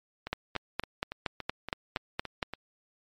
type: two click trains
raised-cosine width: 0.3 ms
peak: -20 / -13 dBFS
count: 9 / 10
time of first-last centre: 0.27-2.536 / 0.33-2.428 s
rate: 3.53 / 4.29 Hz
effects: MP3 64 kbps